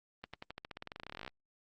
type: accelerating click train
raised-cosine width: 0.3 ms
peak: -27 dBFS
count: 25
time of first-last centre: 0.24-1.278 s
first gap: 96 ms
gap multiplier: 0.92
effects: Opus 32 kbps